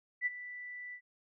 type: tone with ADSR envelope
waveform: sine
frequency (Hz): 1975.5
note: B6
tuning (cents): 0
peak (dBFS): -27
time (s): 0.21-1.01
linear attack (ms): 51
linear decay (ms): 26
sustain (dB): -15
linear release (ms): 75
effects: none